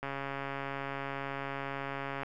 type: click train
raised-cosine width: 0.5 ms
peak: -22 dBFS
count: 305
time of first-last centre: 0.03-2.233 s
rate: 138 Hz
effects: none